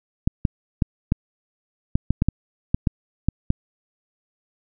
clicks, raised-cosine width 5 ms, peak -5 dBFS, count 12, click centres 0.275 / 0.452 / 0.822 / 1.121 / 1.955 / 2.106 / 2.221 / 2.286 / 2.745 / 2.872 / 3.286 / 3.504 s, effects none

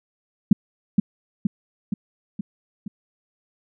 sine tone with echo, 202.2 Hz, G#3, 46 cents flat, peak -7 dBFS, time 0.51-0.53 s, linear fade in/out 5 ms, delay 470 ms, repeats 5, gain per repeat -4 dB, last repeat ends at 2.88 s, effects none

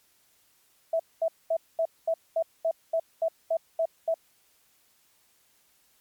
sine tone bursts, 655 Hz, E5, 11 cents flat, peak -22 dBFS, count 12, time 0.93-4.142 s, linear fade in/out 5 ms, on 66 ms, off 220 ms, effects white hiss -65 dBFS RMS until 6 s + MP3 96 kbps

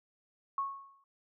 sine tone with exponential decay, 1100 Hz, C#6, 14 cents flat, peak -28 dBFS, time 0.58-1.04 s, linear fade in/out 2 ms, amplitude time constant 100 ms, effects none

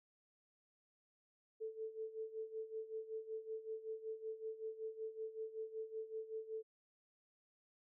sine tone with tremolo, 441.1 Hz, A4, 4 cents sharp, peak -40 dBFS, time 1.6-6.63 s, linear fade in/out 20 ms, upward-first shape sine, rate 5.3 Hz, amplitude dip 80%, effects none

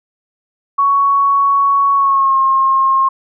sine tone with pitch glide, 1115 to 1071.4 Hz, C#6 to C6, +10 to +41 cents, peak -9 dBFS, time 0.78-3.09 s, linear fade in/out 10 ms, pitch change -69 cents, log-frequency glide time 1.94-2.38 s, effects none

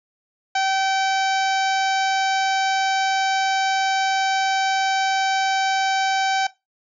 harmonic tone, 771 Hz, G5, 29 cents flat, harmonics 1 / 2 / 3 / 4 / 5 / 6 / 7 / 8 / 9, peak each -19 / -25 / -29 / -31 / -33 / -35 / -36 / -37 / -38 dBFS, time 0.55-6.47 s, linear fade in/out 5 ms, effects noise-tail reverb RT60 0.2 s tail -17 dB re dry

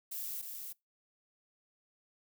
violet noise with echo, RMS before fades -40 dBFS, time 0.11-0.42 s, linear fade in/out 10 ms, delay 310 ms, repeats 1, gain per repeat -4 dB, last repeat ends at 0.73 s, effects noise-tail reverb RT60 0.2 s tail -24 dB re dry

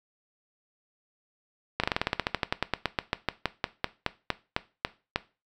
slowing click train, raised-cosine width 0.3 ms, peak -8 dBFS, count 27, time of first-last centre 1.8-5.16 s, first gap 36 ms, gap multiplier 1.09, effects noise-tail reverb RT60 0.3 s tail -17 dB re dry

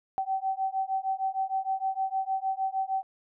sine beating tone pair, 765 / 771.5 Hz, G5 / G5, -42 / -28 cents, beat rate 6.5 Hz, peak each -30 dBFS, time 0.18-3.03 s, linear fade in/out 0 ms, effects none

